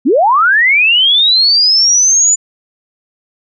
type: linear sweep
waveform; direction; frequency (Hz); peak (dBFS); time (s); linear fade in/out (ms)
sine; up; 214.5 to 7040; -6; 0.05-2.36; 20
effects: none